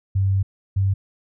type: tone pair in turn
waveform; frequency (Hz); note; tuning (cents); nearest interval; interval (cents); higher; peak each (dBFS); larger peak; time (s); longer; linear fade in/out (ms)
sine; 96.9 / 97.26; G2 / G2; -20 / -13; unison; 7; second; -16; neither; 0.15-0.43 / 0.76-0.94; first; 10
effects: none